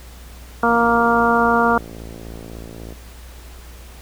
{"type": "harmonic tone", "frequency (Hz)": 233.9, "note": "A#3", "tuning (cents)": 6, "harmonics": [1, 2, 3, 4, 5, 6], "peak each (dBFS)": [-20, -20, -20, -20, -20, -20], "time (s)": [0.63, 1.78], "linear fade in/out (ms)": 2}
{"type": "click train", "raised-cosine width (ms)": 2, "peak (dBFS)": -22, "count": 127, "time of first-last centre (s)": [0.69, 2.924], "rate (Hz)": 56.4}
{"effects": ["added 60 Hz sine -37 dBFS peak until 4.01 s", "pink hiss -44 dBFS RMS until 4.01 s"]}